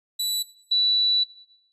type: tone pair in turn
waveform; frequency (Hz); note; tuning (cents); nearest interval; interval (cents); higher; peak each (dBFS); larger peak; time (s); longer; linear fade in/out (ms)
sawtooth / sine; 3951 / 3951; B7 / B7; 0 / 0; unison; 0; neither; -20 / -17; second; 0.19-0.43 / 0.71-1.24; second; 10
effects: noise-tail reverb RT60 0.8 s tail -18 dB re dry + resampled to 32000 Hz